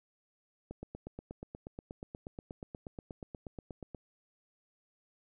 click train, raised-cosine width 2 ms, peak -29 dBFS, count 28, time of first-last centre 0.71-3.947 s, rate 8.34 Hz, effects none

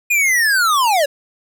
square linear sweep, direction down, 2470 to 543 Hz, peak -13 dBFS, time 0.1-1.06 s, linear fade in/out 10 ms, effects none

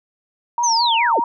sine tone with vibrato, 932.3 Hz, A#5, in tune, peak -16 dBFS, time 0.58-1.24 s, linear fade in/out 2 ms, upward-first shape sine, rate 4.8 Hz, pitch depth 53 cents each way
sine linear sweep, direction down, 6450 to 205 Hz, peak -17 dBFS, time 0.63-1.2 s, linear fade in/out 10 ms
effects none

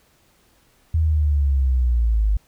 sine linear sweep, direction down, 81.4 to 50 Hz, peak -15 dBFS, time 0.94-2.37 s, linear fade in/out 5 ms, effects pink hiss -59 dBFS RMS until 2.47 s

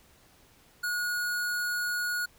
square tone, 1449 Hz, F#6, 37 cents flat, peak -29 dBFS, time 0.83-2.26 s, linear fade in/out 10 ms, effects pink hiss -60 dBFS RMS until 2.38 s

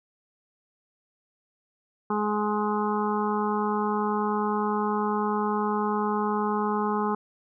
harmonic tone, 209.9 Hz, G#3, 19 cents sharp, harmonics 1 / 2 / 4 / 5 / 6 / 7, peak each -28 / -29 / -30 / -31 / -33 / -43 dBFS, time 2.1-7.15 s, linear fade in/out 5 ms, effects none

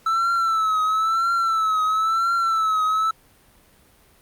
triangle tone with vibrato, 1318.5 Hz, E6, in tune, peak -16 dBFS, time 0.06-3.11 s, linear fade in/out 5 ms, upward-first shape triangle, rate 0.99 Hz, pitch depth 77 cents each way, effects pink hiss -55 dBFS RMS until 4.21 s + Opus 48 kbps

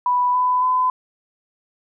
sine tone with pitch steps, 987.8 / 999.9 / 1012.1 Hz, B5 / B5 / B5, 0 / +21 / +42 cents, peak -15 dBFS, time 0.06-0.9 s, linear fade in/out 2 ms, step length 280 ms, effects none

